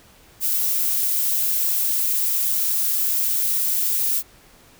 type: noise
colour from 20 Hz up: violet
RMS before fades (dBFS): -21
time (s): 0.4-4.23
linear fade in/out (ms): 50
effects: pink hiss -51 dBFS RMS until 4.79 s